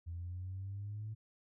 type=exponential sweep; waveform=sine; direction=up; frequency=83.7 to 110 Hz; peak=-39 dBFS; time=0.06-1.15 s; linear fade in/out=20 ms; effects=tanh soft clip ceiling -35 dBFS